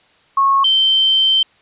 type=tone pair in turn; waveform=sine; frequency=1095 / 3110 Hz; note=C#6 / G7; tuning=-22 / -14 cents; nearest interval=octave + tritone; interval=1808 cents; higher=second; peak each=-10 dBFS; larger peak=neither; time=0.37-0.64 / 0.64-1.43 s; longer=second; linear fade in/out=5 ms; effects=white hiss -53 dBFS RMS until 1.61 s + resampled to 8000 Hz